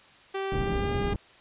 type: tone with pitch glide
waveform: sawtooth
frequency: 388.5 to 404.5 Hz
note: G4 to G#4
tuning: -16 to -46 cents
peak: -25 dBFS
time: 0.34-1.14 s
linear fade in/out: 10 ms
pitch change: +70 cents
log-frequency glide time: 0.51-0.94 s
type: low-pass noise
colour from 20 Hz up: white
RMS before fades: -30 dBFS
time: 0.52-1.16 s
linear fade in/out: 0 ms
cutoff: 180 Hz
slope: 12 dB/octave
effects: white hiss -54 dBFS RMS until 1.4 s + resampled to 8000 Hz